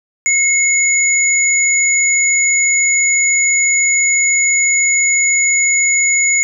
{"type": "tone pair together", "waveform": "sine", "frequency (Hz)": [2164, 6870], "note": ["C#7", "A8"], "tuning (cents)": [-42, -42], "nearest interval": "octave + minor sixth", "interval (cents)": 2000, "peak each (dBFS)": -13, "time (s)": [0.26, 6.43], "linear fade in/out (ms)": 0, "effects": []}